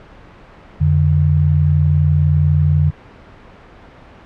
sine tone pair together, 88 / 148 Hz, F2 / D3, +14 / +14 cents, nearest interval major sixth, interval 900 cents, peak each -13 dBFS, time 0.8-2.91 s, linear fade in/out 20 ms, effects pink hiss -41 dBFS RMS until 4.25 s + low-pass 2000 Hz 12 dB/octave

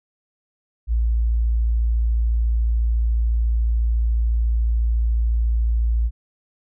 sine tone, 57 Hz, A#1, 38 cents flat, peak -16 dBFS, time 0.87-6.11 s, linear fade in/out 50 ms, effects none

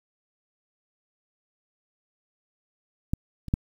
clicks, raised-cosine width 5 ms, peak -12 / -24 / -9 dBFS, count 3, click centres 3.135 / 3.483 / 3.539 s, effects 8-bit

